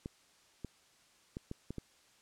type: clicks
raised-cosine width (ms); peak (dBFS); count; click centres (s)
3; -27; 6; 0.059 / 0.647 / 1.369 / 1.514 / 1.706 / 1.783
effects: white hiss -66 dBFS RMS until 2.21 s + low-pass 8000 Hz 12 dB/octave